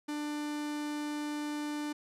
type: tone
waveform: 45% pulse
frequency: 296.8 Hz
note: D4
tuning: 18 cents sharp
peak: -34 dBFS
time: 0.08-1.93 s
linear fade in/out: 10 ms
effects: low-pass 11000 Hz 12 dB/octave